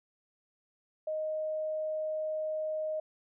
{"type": "tone", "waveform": "sine", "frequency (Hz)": 622.3, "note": "D#5", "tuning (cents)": 0, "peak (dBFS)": -31, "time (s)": [1.07, 3], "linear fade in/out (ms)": 5, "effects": []}